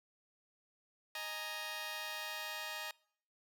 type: chord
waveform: 10% pulse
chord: D# suspended fourth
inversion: none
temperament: just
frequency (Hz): 622.3 / 829.7 / 933.4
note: D#5 / G#5 / A#5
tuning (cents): 0 / -2 / +2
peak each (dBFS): -38 / -39 / -37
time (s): 1.15-2.91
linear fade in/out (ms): 2
effects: noise-tail reverb RT60 0.6 s tail -24 dB re dry